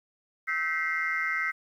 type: tone cluster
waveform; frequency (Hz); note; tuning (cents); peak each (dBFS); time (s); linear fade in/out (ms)
sine; 1301 / 1550 / 1942 / 2104; E6 / G6 / B6 / C7; -23 / -20 / -30 / +9; -33 / -32 / -31 / -30; 0.47-1.52; 20
effects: tanh soft clip ceiling -18 dBFS + 10-bit